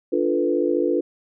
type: chord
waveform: sine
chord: B half-diminished seventh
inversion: first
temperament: equal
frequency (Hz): 293.7 / 349.2 / 440 / 493.9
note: D4 / F4 / A4 / B4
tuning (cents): 0 / 0 / 0 / 0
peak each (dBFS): -24 / -22 / -25 / -24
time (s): 0.12-1.01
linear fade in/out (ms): 10
effects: none